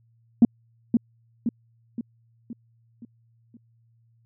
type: tone with echo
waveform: sine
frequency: 233.1 Hz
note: A#3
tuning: in tune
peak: -8 dBFS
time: 0.42-0.45 s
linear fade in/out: 2 ms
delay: 520 ms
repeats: 6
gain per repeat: -6 dB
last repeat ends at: 3.57 s
effects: tanh soft clip ceiling -6 dBFS + added 115 Hz sine -59 dBFS peak until 4.25 s